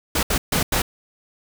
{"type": "noise bursts at uneven times", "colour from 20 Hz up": "pink", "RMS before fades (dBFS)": -20, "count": 4, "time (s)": [[0.15, 0.23], [0.3, 0.38], [0.52, 0.63], [0.72, 0.82]], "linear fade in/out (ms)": 5, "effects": []}